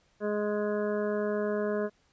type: harmonic tone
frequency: 208.7 Hz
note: G#3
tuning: 9 cents sharp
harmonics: 1 / 2 / 3 / 5 / 6 / 7 / 8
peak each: -33 / -30 / -33 / -42 / -47 / -44 / -44 dBFS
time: 0.2-1.9 s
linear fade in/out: 50 ms
effects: pink hiss -68 dBFS RMS until 2.12 s + resampled to 16000 Hz